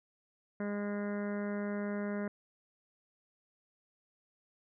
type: harmonic tone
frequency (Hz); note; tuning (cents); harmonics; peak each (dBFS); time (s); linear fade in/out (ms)
204.7; G#3; -25; 1 / 2 / 3 / 4 / 5 / 6 / 7 / 8 / 9 / 10; -35 / -41 / -42 / -55 / -51 / -55 / -49 / -52 / -52 / -56; 0.6-2.28; 2
effects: none